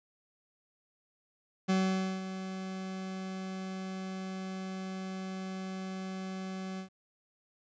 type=tone with ADSR envelope; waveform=40% pulse; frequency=188.9 Hz; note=F#3; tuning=36 cents sharp; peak=-24 dBFS; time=1.68-6.89 s; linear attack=19 ms; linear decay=510 ms; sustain=-12 dB; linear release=100 ms; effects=resampled to 16000 Hz + 11-bit